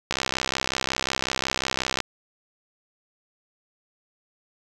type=click train; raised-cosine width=0.2 ms; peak=-6 dBFS; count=125; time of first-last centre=0.11-2.003 s; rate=65.5 Hz; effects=none